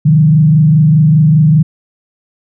sine tone with frequency modulation, 154.3 Hz, D#3, 14 cents flat, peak -4 dBFS, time 0.05-1.63 s, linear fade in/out 10 ms, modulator 25 Hz, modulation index 0.65, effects none

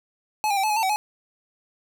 square tone with pitch steps, 855 / 804 / 774 / 862 / 841 / 894 / 760 / 845 Hz, A5 / G5 / G5 / A5 / G#5 / A5 / F#5 / G#5, -50 / +44 / -22 / -36 / +22 / +27 / +46 / +30 cents, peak -21 dBFS, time 0.44-0.96 s, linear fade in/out 0 ms, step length 65 ms, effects none

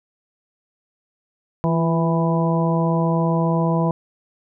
harmonic tone with a mistuned harmonic, 165 Hz, E3, 2 cents sharp, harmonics 1 / 2 / 3 / 4 / 5 / 6, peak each -18 / -26 / -26 / -26 / -31 / -26 dBFS, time 1.64-3.91 s, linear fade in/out 0 ms, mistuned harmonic 2, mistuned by +41 cents, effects none

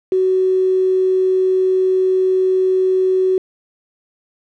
sine tone with quantisation, 374.3 Hz, F#4, 20 cents sharp, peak -12 dBFS, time 0.12-3.38 s, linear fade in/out 2 ms, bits 5, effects low-pass 2000 Hz 12 dB/octave

